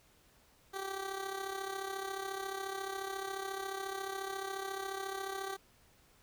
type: tone with amplitude modulation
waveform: 15% pulse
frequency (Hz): 388.2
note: G4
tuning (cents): -17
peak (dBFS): -29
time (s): 0.73-5.57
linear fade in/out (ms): 20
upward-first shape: sine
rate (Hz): 34.2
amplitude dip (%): 60
effects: pink hiss -66 dBFS RMS until 6.22 s